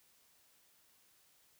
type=silence; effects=white hiss -69 dBFS RMS until 1.59 s